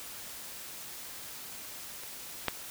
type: clicks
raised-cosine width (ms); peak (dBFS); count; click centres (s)
0.3; -29 / -11; 2; 2.035 / 2.483
effects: white hiss -44 dBFS RMS until 2.7 s